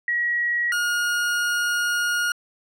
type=tone pair in turn; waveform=sine / 40% pulse; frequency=1911 / 1431.6 Hz; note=A#6 / F6; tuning=+43 / +42 cents; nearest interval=perfect fourth; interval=501 cents; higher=first; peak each=-20 dBFS; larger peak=neither; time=0.08-0.72 / 0.72-2.32 s; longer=second; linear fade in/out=2 ms; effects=low-pass 12000 Hz 12 dB/octave